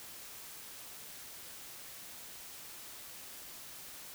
silence, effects white hiss -49 dBFS RMS until 4.14 s

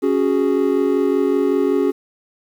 triangle chord, C# suspended fourth, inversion none, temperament equal, 277.2 / 370 / 415.3 Hz, C#4 / F#4 / G#4, 0 / 0 / 0 cents, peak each -17 dBFS, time 0.02-1.92 s, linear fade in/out 20 ms, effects 8-bit

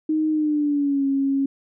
sine tone with pitch glide, 311.1 to 274 Hz, D#4 to C#4, 0 to -20 cents, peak -18 dBFS, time 0.09-1.46 s, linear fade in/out 5 ms, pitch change -220 cents, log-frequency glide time 0.3-1.06 s, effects none

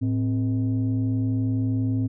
sine tone pair together, 109.61 / 261.6 Hz, A2 / C4, -6 / 0 cents, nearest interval octave + minor third, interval 1506 cents, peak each -21 / -23 dBFS, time 0.01-2.08 s, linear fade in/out 20 ms, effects tanh soft clip ceiling -17 dBFS

